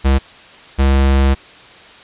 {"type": "tone pair in turn", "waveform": "square", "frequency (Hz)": [67.4, 67.77], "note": ["C#2", "C#2"], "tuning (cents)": [-48, -39], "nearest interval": "unison", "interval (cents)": 9, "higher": "second", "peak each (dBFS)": -10, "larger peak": "neither", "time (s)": [[0.04, 0.19], [0.78, 1.35]], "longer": "second", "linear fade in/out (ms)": 20, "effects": ["white hiss -40 dBFS RMS until 2.03 s", "resampled to 8000 Hz"]}